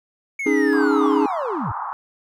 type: linear sweep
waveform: triangle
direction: down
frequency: 2239 to 77.3 Hz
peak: -22 dBFS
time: 0.39-1.72 s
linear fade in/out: 5 ms
type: chord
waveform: triangle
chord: C# suspended second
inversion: none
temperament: equal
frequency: 277.2 / 311.1 / 415.3 Hz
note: C#4 / D#4 / G#4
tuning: 0 / 0 / 0 cents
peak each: -18 dBFS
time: 0.46-1.26 s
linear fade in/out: 5 ms
type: band-pass noise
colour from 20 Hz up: white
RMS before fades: -28 dBFS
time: 0.73-1.93 s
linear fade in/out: 0 ms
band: 830 to 1200 Hz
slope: 48 dB/octave
effects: none